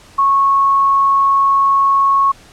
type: tone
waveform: sine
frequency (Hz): 1100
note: C#6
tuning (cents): -14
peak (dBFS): -9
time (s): 0.18-2.32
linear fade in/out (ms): 10
effects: pink hiss -43 dBFS RMS until 2.52 s + low-pass 9000 Hz 12 dB/octave